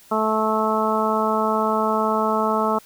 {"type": "harmonic tone", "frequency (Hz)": 217.9, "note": "A3", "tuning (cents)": -17, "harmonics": [1, 2, 3, 4, 5, 6], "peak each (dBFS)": [-25, -25, -25, -25, -25, -25], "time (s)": [0.11, 2.79], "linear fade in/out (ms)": 10, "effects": ["white hiss -50 dBFS RMS until 2.85 s"]}